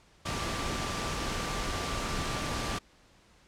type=tone in noise; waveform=sine; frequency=1174.7 Hz; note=D6; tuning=in tune; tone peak=-40 dBFS; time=0.25-2.79 s; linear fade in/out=10 ms; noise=pink; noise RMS=-33 dBFS; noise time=0.25-2.79 s; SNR=-10 dB; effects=pink hiss -61 dBFS RMS until 3.47 s + low-pass 7000 Hz 12 dB/octave